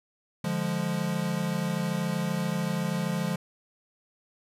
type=chord; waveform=square; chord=D diminished; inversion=none; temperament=equal; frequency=146.83 / 174.61 / 207.7 Hz; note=D3 / F3 / Ab3; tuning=0 / 0 / 0 cents; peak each=-34 / -30 / -33 dBFS; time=0.44-3.36 s; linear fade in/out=5 ms; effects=resampled to 32000 Hz + 10-bit